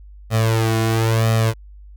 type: tone with flanger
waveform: sawtooth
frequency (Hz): 112.3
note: A2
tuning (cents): +36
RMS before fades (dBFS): -17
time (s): 0.3-1.54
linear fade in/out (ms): 50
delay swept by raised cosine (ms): 1.6 to 2.8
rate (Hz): 0.98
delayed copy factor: +0.85
effects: added 50 Hz sine -38 dBFS peak until 1.96 s